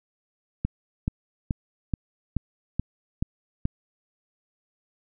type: click train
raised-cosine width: 5 ms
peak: -12 dBFS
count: 8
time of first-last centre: 0.65-3.654 s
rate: 2.33 Hz
effects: none